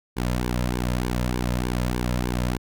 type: tone with flanger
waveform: sawtooth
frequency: 61.3 Hz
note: B1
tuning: 12 cents flat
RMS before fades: -25 dBFS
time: 0.16-2.58 s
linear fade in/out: 20 ms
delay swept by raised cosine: 1.5 to 2.7 ms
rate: 3.3 Hz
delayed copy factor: -0.75
effects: none